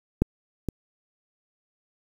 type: clicks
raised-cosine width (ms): 3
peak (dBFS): -6 / -14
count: 2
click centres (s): 0.22 / 0.687
effects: 7-bit